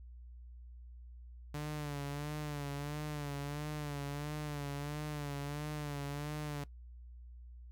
sawtooth tone with vibrato, 146.3 Hz, D3, 6 cents flat, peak -34 dBFS, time 1.54-6.64 s, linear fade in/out 5 ms, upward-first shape sine, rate 1.5 Hz, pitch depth 57 cents each way, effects noise-tail reverb RT60 0.1 s tail -18 dB re dry + added 60 Hz sine -49 dBFS peak until 7.71 s

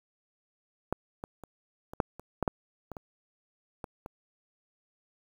clicks, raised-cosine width 1 ms, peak -14 / -23 / -30 / -27 / -10 / -29 / -14 / -12 / -25 / -26 / -23 / -26 dBFS, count 12, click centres 0.926 / 1.239 / 1.437 / 1.935 / 2.002 / 2.196 / 2.427 / 2.478 / 2.917 / 2.968 / 3.842 / 4.061 s, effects 8-bit

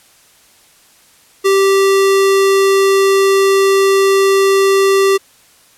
square tone, 390.5 Hz, G4, 7 cents flat, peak -9 dBFS, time 1.44-5.18 s, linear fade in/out 20 ms, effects white hiss -48 dBFS RMS until 5.77 s + low-pass 12000 Hz 12 dB/octave

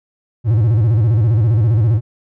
triangle tone with vibrato, 111.1 Hz, A2, 17 cents sharp, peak -8 dBFS, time 0.44-2.01 s, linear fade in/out 50 ms, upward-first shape square, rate 15 Hz, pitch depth 130 cents each way, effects none

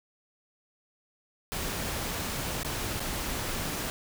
pink noise with dropouts, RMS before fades -33 dBFS, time 1.52-3.9 s, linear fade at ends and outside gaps 0 ms, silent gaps 2.631-2.648 / 2.996-3.003 s, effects none

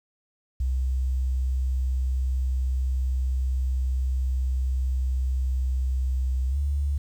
sine tone with pitch glide, 64.4 to 71.04 Hz, C2 to C#2, -27 to +43 cents, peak -22 dBFS, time 0.6-6.98 s, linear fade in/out 5 ms, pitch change +170 cents, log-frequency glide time 6.49-6.57 s, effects 9-bit

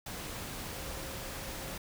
sine tone in noise, 536 Hz, C5, 42 cents sharp, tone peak -50 dBFS, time 0.75-1.76 s, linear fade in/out 5 ms, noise pink, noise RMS -41 dBFS, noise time 0.06-1.78 s, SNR -12 dB, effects none

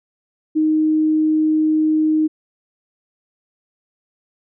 sine tone, 311.1 Hz, D#4, in tune, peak -13 dBFS, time 0.55-2.28 s, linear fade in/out 20 ms, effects none

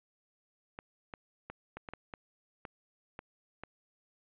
clicks, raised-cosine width 0.5 ms, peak -27 dBFS, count 10, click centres 0.789 / 1.138 / 1.5 / 1.77 / 1.888 / 1.936 / 2.138 / 2.652 / 3.191 / 3.636 s, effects resampled to 8000 Hz

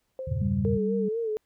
sine tone with exponential decay, 523.3 Hz, C5, in tune, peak -30 dBFS, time 0.19-0.79 s, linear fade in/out 1 ms, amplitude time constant 130 ms
sine chord, E diminished seventh, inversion none, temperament equal with one note detuned, 82.41 / 98 / 119.2 / 138.59 Hz, E2 / G2 / Bb2 / Db3, 0 / 0 / +39 / 0 cents, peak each -31 dBFS, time 0.27-0.78 s, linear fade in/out 10 ms
sine tone, 196 Hz, G3, in tune, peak -26 dBFS, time 0.41-1.09 s, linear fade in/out 10 ms
sine tone with vibrato, 445.4 Hz, A4, 21 cents sharp, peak -26 dBFS, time 0.65-1.37 s, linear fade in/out 0 ms, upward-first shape sine, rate 4.1 Hz, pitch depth 75 cents each way
effects pink hiss -75 dBFS RMS until 1.45 s

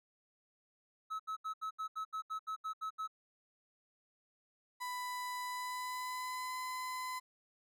triangle tone bursts, 1292 Hz, E6, 35 cents flat, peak -35 dBFS, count 12, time 1.1-3.077 s, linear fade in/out 20 ms, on 96 ms, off 75 ms
35% pulse tone with pitch glide, 994 to 1015.5 Hz, B5 to B5, +11 to +48 cents, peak -37 dBFS, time 4.8-7.2 s, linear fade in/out 20 ms, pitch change +37 cents, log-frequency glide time 5.44-6.58 s
effects none

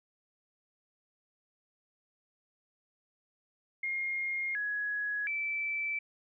sine tone with pitch steps, 2133 / 1675 / 2322 Hz, C7 / G#6 / D7, +33 / +14 / -20 cents, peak -31 dBFS, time 3.83-5.99 s, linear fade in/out 5 ms, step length 720 ms, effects none

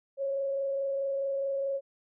sine tone with frequency modulation, 549 Hz, C#5, 17 cents flat, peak -28 dBFS, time 0.17-1.81 s, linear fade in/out 50 ms, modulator 24.7 Hz, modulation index 0.3, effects none

